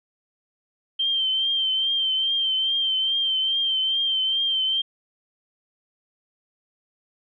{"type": "tone with vibrato", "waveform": "sine", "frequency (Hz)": 3136, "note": "G7", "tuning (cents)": 0, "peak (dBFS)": -20, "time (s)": [0.99, 4.82], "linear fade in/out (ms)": 10, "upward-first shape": "triangle", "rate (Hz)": 2.4, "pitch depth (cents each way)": 46, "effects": []}